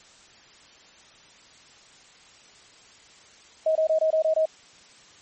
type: tone bursts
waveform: sine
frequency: 633 Hz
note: D#5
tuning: 30 cents sharp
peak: -18 dBFS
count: 7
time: 3.66-4.456 s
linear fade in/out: 5 ms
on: 94 ms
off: 23 ms
effects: white hiss -52 dBFS RMS until 5.21 s + MP3 32 kbps

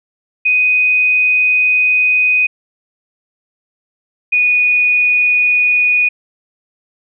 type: tone pair in turn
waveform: sine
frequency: 2496 / 2469 Hz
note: D#7 / D#7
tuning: +5 / -14 cents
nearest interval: unison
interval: 19 cents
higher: first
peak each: -9 dBFS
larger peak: neither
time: 0.45-2.47 / 4.32-6.09 s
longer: first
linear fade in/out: 10 ms
effects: none

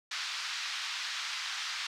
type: band-pass noise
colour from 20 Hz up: white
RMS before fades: -37 dBFS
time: 0.11-1.87 s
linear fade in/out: 5 ms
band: 1100 to 5100 Hz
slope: 24 dB/octave
effects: none

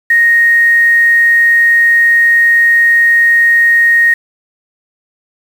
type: tone with quantisation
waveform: sine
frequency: 1864.7 Hz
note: A#6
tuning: in tune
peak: -5 dBFS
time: 0.1-4.14 s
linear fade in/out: 5 ms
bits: 5
effects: none

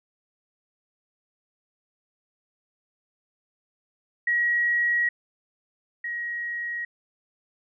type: tone pair in turn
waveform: sine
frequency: 1906 / 1895.6 Hz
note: A#6 / A#6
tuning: +38 / +28 cents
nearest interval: unison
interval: 10 cents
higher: first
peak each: -20 / -28 dBFS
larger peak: first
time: 4.27-5.09 / 6.04-6.85 s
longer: first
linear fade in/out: 5 ms
effects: none

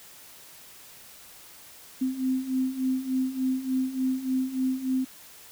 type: beating tone pair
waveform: sine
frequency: 257.7 / 261.1 Hz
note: C4 / C4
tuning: -26 / -3 cents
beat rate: 3.4 Hz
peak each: -30 / -26 dBFS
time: 2.01-5.05 s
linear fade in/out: 10 ms
effects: white hiss -49 dBFS RMS until 5.51 s

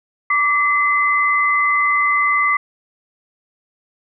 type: tone pair together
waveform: sine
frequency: 1159.2 / 2040 Hz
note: D6 / C7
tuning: -23 / -44 cents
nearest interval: minor seventh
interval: 979 cents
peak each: -16 dBFS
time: 0.3-2.57 s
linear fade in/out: 5 ms
effects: none

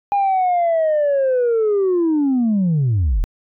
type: linear sweep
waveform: sine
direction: down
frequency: 815 to 32.88 Hz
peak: -12 dBFS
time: 0.12-3.24 s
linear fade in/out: 0 ms
effects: tanh soft clip ceiling -12 dBFS

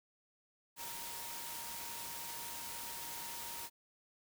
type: tone in noise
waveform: sine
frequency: 934 Hz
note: A#5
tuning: 3 cents sharp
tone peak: -51 dBFS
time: 0.76-3.7 s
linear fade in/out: 50 ms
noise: white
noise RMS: -45 dBFS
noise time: 0.76-3.7 s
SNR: -9 dB
effects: none

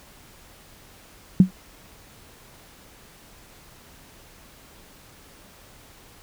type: tone with exponential decay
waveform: sine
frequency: 186.1 Hz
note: F#3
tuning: 10 cents sharp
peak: -5 dBFS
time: 1.4-1.51 s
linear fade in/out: 2 ms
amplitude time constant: 22 ms
effects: pink hiss -50 dBFS RMS until 6.22 s

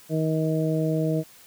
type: harmonic tone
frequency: 158.1 Hz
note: D#3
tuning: 28 cents sharp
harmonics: 1 / 2 / 3 / 4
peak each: -24 / -27 / -29 / -30 dBFS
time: 0.09-1.24 s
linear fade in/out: 50 ms
effects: white hiss -51 dBFS RMS until 1.46 s

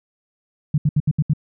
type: tone bursts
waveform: sine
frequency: 149.6 Hz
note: D3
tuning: 32 cents sharp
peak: -13 dBFS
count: 6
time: 0.74-1.335 s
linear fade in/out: 5 ms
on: 40 ms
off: 71 ms
effects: none

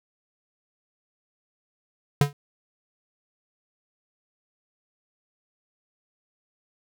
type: tone with exponential decay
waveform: square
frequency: 143.5 Hz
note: D3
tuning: 40 cents flat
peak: -13 dBFS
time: 2.21-2.33 s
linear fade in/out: 2 ms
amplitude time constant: 26 ms
effects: none

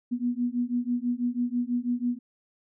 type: beating tone pair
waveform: sine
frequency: 240.4 / 246.5 Hz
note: B3 / B3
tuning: -46 / -3 cents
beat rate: 6.1 Hz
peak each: -28 dBFS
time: 0.11-2.19 s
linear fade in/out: 20 ms
effects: none

